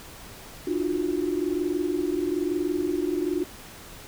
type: tone cluster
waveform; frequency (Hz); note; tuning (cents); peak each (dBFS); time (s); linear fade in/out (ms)
sine; 299.7 / 345.1 / 366.2; D4 / F4 / F#4; +35 / -21 / -18; -28; 0.67-3.44; 5
effects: pink hiss -44 dBFS RMS until 4.07 s